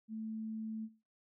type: tone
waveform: sine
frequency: 220 Hz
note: A3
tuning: in tune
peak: -39 dBFS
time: 0.08-0.89 s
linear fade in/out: 50 ms
effects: noise-tail reverb RT60 0.4 s tail -21 dB re dry